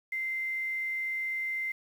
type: tone with quantisation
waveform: sine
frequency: 2082 Hz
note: C7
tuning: 9 cents flat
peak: -30 dBFS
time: 0.12-1.72 s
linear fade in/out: 5 ms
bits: 9
effects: none